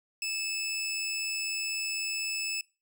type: tone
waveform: 20% pulse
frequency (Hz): 2618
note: E7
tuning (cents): -13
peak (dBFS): -26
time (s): 0.22-2.61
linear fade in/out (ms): 2
effects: noise-tail reverb RT60 0.3 s tail -22 dB re dry